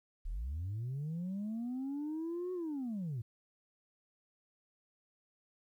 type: linear two-way sweep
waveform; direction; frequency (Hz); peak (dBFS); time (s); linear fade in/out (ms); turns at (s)
sine; up then down; 32.63 to 370 to 106.5; -34; 0.25-3.22; 10; 2.53
effects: tanh soft clip ceiling -34 dBFS + 12-bit